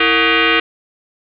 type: tone with frequency modulation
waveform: sine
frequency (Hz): 460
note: A#4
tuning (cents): -23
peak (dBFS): -10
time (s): 0-0.6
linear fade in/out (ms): 5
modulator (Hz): 395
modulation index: 6.9
effects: none